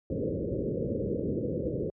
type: low-pass noise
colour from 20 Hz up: white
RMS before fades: -31 dBFS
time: 0.1-1.9 s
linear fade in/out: 2 ms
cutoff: 550 Hz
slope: 96 dB/octave
effects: high-pass 60 Hz 12 dB/octave